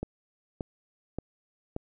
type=click train; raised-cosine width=2 ms; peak=-19 dBFS; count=4; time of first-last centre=0.03-1.764 s; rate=1.73 Hz; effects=none